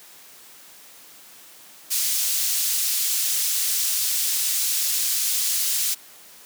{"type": "high-pass noise", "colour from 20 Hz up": "pink", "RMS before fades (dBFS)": -23, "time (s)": [1.9, 5.95], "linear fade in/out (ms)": 20, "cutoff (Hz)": 5300, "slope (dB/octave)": 12, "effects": ["white hiss -47 dBFS RMS until 6.45 s", "high-pass 150 Hz 12 dB/octave"]}